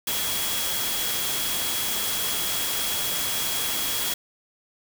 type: tone in noise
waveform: sine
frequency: 3322 Hz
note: G#7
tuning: in tune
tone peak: -32 dBFS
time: 0.07-4.14 s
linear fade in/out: 5 ms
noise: white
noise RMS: -27 dBFS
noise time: 0.07-4.14 s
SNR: -8 dB
effects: none